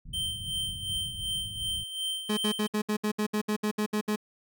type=low-pass noise; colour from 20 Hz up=white; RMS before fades=-42 dBFS; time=0.05-1.84 s; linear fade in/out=10 ms; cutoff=140 Hz; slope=24 dB/octave
type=tone with tremolo; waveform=square; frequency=3122 Hz; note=G7; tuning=8 cents flat; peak=-29 dBFS; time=0.13-2.68 s; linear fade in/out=10 ms; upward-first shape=sine; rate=2.7 Hz; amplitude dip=65%
type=tone bursts; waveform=30% pulse; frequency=211.6 Hz; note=G#3; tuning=33 cents sharp; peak=-23 dBFS; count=13; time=2.29-4.161 s; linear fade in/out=10 ms; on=83 ms; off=66 ms
effects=none